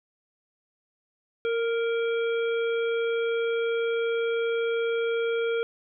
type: harmonic tone with a mistuned harmonic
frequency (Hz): 466.2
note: A#4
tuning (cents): 0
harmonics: 1 / 3 / 5 / 7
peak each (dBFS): -24 / -34 / -38 / -41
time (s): 1.45-5.63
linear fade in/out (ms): 0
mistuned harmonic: 1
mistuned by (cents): -18
effects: none